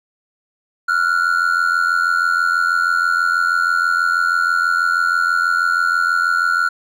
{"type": "ring-modulated tone", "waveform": "triangle", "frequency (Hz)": 1416, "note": "F6", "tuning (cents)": 23, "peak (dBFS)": -9, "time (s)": [0.88, 6.69], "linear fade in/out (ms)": 10, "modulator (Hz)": 43.1, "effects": []}